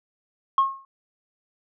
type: tone with exponential decay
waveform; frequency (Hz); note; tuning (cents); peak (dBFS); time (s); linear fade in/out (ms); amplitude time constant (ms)
sine; 1082; C#6; -42; -11; 0.58-0.85; 2; 57
effects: tanh soft clip ceiling -12 dBFS